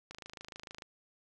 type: click train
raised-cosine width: 0.2 ms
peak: -28 dBFS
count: 20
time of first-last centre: 0.11-0.822 s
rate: 26.7 Hz
effects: none